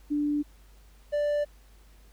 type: tone pair in turn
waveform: sine / triangle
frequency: 293.7 / 587.4 Hz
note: D4 / D5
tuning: 0 / 0 cents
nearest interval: octave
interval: 1200 cents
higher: second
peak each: -24 / -22 dBFS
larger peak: second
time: 0.1-0.43 / 1.12-1.45 s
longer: neither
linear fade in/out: 20 ms
effects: added 50 Hz sine -52 dBFS peak until 2.12 s + pink hiss -62 dBFS RMS until 2.12 s